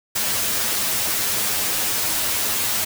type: noise with comb filter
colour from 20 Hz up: white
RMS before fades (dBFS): -22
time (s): 0.15-2.85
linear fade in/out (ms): 10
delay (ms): 9.5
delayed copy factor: +1
effects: none